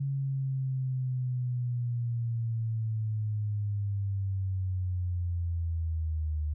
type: linear sweep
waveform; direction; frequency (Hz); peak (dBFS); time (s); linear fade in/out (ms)
sine; down; 138.59 to 75; -28; 0-6.54; 10
effects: none